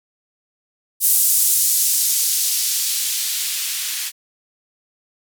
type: noise with band-pass filter sweep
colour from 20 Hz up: violet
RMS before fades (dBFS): -19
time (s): 1-4.12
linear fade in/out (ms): 50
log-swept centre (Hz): 9500 to 2200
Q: 0.83
effects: none